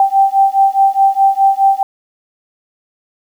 sine beating tone pair, 780 / 784.8 Hz, G5 / G5, -9 / +2 cents, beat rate 4.8 Hz, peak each -11 dBFS, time 0-1.83 s, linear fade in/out 2 ms, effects 7-bit

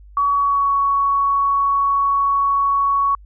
sine tone with pitch glide, 1131 to 1116.7 Hz, C#6 to C#6, +34 to +12 cents, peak -14 dBFS, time 0.17-3.15 s, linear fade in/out 2 ms, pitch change -22 cents, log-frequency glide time 0.3-0.73 s, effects added 50 Hz sine -40 dBFS peak until 3.25 s

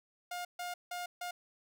sawtooth tone bursts at uneven times, 710 Hz, F5, 28 cents sharp, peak -34 dBFS, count 4, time 0.31-0.45 / 0.59-0.74 / 0.91-1.06 / 1.21-1.31 s, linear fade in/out 5 ms, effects none

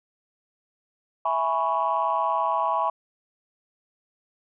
sine chord, C# minor seventh, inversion first, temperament equal, 659.3 / 830.6 / 987.8 / 1108.7 Hz, E5 / G#5 / B5 / C#6, 0 / 0 / 0 / 0 cents, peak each -28 / -27 / -25 / -26 dBFS, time 1.25-2.9 s, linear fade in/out 5 ms, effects tanh soft clip ceiling -13 dBFS

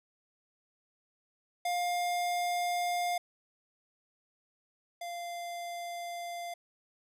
square tone pair in turn, 706 / 693.5 Hz, F5 / F5, +19 / -12 cents, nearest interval unison, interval 31 cents, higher first, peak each -30 / -38 dBFS, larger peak first, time 1.65-3.18 / 5.01-6.54 s, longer neither, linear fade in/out 5 ms, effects resampled to 32000 Hz

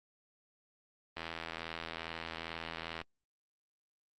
click train, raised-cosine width 0.3 ms, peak -23 dBFS, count 153, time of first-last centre 1.17-3.015 s, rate 82.4 Hz, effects Opus 24 kbps

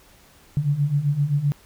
sine beating tone pair, 139.5 / 147.2 Hz, C#3 / D3, +11 / +4 cents, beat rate 7.7 Hz, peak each -24 / -20 dBFS, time 0.57-1.52 s, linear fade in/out 0 ms, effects pink hiss -53 dBFS RMS until 1.65 s

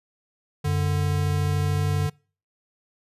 square tone, 147.7 Hz, D3, 10 cents sharp, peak -25 dBFS, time 0.64-2.1 s, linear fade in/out 10 ms
triangle tone with pitch glide, 93.6 to 95.73 Hz, F#2 to G2, +20 to -41 cents, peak -21 dBFS, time 0.65-2.08 s, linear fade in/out 20 ms, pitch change +39 cents, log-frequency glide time 1.31-1.96 s
effects noise-tail reverb RT60 0.4 s tail -26 dB re dry + resampled to 32000 Hz

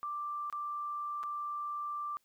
sine tone with dropouts, 1178 Hz, D6, 5 cents sharp, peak -35 dBFS, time 0.03-2.17 s, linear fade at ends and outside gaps 0 ms, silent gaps 0.5-0.526 / 1.231-1.236 s, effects white hiss -75 dBFS RMS until 2.24 s

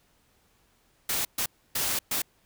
white noise bursts at uneven times, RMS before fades -28 dBFS, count 4, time 1.09-1.25 / 1.38-1.46 / 1.75-1.99 / 2.11-2.22 s, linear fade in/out 5 ms, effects pink hiss -66 dBFS RMS until 2.45 s

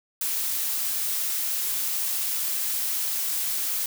blue noise, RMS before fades -27 dBFS, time 0.21-3.86 s, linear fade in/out 2 ms, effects none

